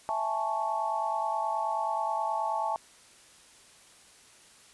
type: chord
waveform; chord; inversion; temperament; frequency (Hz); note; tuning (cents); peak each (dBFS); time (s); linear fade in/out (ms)
sine; A major seventh; second; equal; 659.3 / 830.6 / 880 / 1108.7; E5 / G#5 / A5 / C#6; 0 / 0 / 0 / 0; -35 / -34 / -30 / -36; 0.09-2.76; 0
effects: white hiss -56 dBFS RMS until 4.73 s + resampled to 24000 Hz

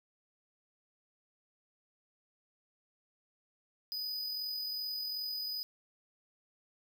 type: tone with amplitude modulation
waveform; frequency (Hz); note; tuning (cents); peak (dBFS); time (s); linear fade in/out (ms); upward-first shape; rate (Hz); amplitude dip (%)
square; 4978; D#8; 0; -35; 3.92-5.63; 0; sine; 42.6; 30
effects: none

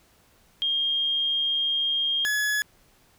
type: tone pair in turn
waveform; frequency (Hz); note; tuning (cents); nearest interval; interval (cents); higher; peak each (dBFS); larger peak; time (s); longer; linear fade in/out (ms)
sine / 40% pulse; 3223 / 1696; G7 / G#6; +47 / +36; major seventh; 1111; first; -22; neither; 0.62-2.25 / 2.25-2.62; first; 0
effects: pink hiss -60 dBFS RMS until 3.18 s

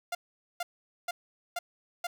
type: tone bursts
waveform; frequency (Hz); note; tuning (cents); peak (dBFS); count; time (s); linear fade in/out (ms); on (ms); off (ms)
sawtooth; 698.5; F5; 0; -27; 5; 0.12-2.07; 5; 30; 450
effects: none

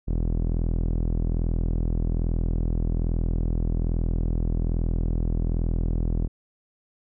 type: tone with low-pass filter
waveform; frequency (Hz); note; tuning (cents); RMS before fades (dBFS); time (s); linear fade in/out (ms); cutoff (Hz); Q
sawtooth; 41.2; E1; 0; -24; 0.07-6.28; 20; 340; 0.76
effects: none

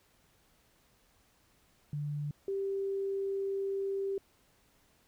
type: tone pair in turn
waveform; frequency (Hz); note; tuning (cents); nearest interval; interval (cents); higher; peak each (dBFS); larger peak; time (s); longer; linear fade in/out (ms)
sine; 146.83 / 392; D3 / G4; 0 / 0; octave + perfect fourth; 1700; second; -33 / -31; second; 1.93-2.31 / 2.48-4.18; second; 2
effects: pink hiss -68 dBFS RMS until 5.07 s

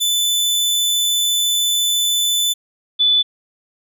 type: tone pair in turn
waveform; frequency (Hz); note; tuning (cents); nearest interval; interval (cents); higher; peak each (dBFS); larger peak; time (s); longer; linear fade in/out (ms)
sawtooth / sine; 3506 / 3484; A7 / A7; -7 / -18; unison; 11; first; -12 / -11; second; 0-2.54 / 2.99-3.23; first; 20
effects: none

